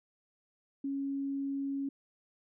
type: tone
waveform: sine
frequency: 276.2 Hz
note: C#4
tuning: 6 cents flat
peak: -32 dBFS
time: 0.84-1.89 s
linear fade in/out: 5 ms
effects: none